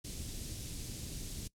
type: band-stop noise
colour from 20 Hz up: pink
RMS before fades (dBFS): -42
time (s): 0.04-1.48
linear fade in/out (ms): 10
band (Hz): 260 to 4500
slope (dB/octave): 12
effects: noise-tail reverb RT60 0.1 s tail -21 dB re dry + low-pass 11000 Hz 12 dB/octave